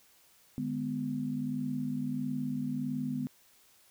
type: chord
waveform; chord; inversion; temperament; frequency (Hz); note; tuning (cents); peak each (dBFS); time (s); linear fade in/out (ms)
sine; G# diminished; second; just; 149.51 / 207.7 / 249.2; D3 / G#3 / B3; +31 / 0 / +16; -38 / -38 / -33; 0.58-3.27; 0
effects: white hiss -63 dBFS RMS until 3.9 s